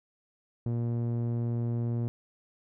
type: tone with low-pass filter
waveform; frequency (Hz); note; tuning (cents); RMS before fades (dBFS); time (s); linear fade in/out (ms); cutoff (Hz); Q
sawtooth; 117.9; A#2; +20; -30; 0.66-2.08; 0; 380; 0.57
effects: none